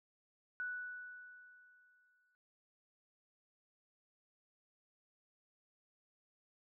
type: tone with exponential decay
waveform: sine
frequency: 1480 Hz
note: F#6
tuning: in tune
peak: -37 dBFS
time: 0.6-2.35 s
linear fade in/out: 0 ms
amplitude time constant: 380 ms
effects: noise-tail reverb RT60 0.3 s tail -26 dB re dry

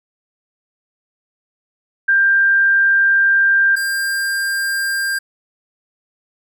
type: tone pair in turn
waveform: sine / square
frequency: 1588 / 1595.4 Hz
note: G6 / G6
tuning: +22 / +30 cents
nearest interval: unison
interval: 8 cents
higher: second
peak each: -10 / -18 dBFS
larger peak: first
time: 2.08-3.76 / 3.76-5.19 s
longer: first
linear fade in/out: 10 ms
effects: none

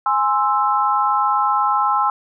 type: chord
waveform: sine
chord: Ab augmented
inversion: none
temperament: equal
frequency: 830.6 / 1046.5 / 1318.5 Hz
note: Ab5 / C6 / E6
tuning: 0 / 0 / 0 cents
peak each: -19 dBFS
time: 0.06-2.1 s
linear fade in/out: 2 ms
effects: none

